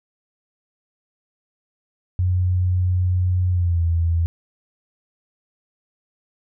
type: tone with pitch glide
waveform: sine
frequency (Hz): 90.8 to 83.75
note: F#2 to E2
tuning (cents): -32 to +28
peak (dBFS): -16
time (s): 2.19-4.26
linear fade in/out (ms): 0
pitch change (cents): -140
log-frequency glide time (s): 3.49-3.83
effects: none